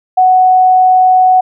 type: tone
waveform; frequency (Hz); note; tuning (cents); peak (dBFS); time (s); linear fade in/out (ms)
sine; 742; F#5; +5; -4; 0.17-1.41; 10
effects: none